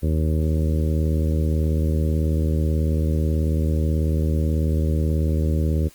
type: harmonic tone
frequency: 78.3 Hz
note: D#2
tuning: 11 cents sharp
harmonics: 1 / 2 / 3 / 4 / 5 / 6 / 7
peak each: -19 / -25 / -29 / -31 / -33 / -35 / -36 dBFS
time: 0.02-5.89 s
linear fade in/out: 20 ms
effects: white hiss -51 dBFS RMS until 5.94 s + Opus 24 kbps